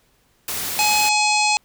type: noise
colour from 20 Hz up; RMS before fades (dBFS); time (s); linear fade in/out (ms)
white; -26; 0.48-1.09; 2
type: harmonic tone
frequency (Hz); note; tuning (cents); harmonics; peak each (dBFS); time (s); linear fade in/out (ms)
845; G#5; +30; 1 / 3 / 4 / 5 / 6 / 7 / 8 / 9 / 10; -19 / -20 / -32 / -24 / -29 / -30 / -31 / -27 / -33; 0.79-1.57; 0
effects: pink hiss -61 dBFS RMS until 1.64 s